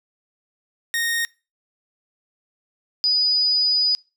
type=tone pair in turn; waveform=sawtooth / sine; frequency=1856 / 4955 Hz; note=A#6 / D#8; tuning=-8 / -8 cents; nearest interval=octave + perfect fourth; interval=1700 cents; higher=second; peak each=-17 / -16 dBFS; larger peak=second; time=0.94-1.25 / 3.04-3.95 s; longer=second; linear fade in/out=0 ms; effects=noise-tail reverb RT60 0.3 s tail -24 dB re dry